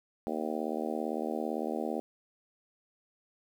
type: harmonic tone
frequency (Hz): 77.78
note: D#2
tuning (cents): 0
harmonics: 3 / 4 / 5 / 6 / 7 / 8 / 9 / 10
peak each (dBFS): -37 / -38 / -39 / -40 / -40 / -41 / -42 / -42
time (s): 0.27-2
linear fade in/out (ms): 0
effects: 10-bit